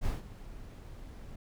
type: noise with ADSR envelope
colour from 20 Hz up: brown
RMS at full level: -30 dBFS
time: 0.01-1.36 s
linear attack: 45 ms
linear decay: 160 ms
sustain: -16 dB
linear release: 6 ms
effects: none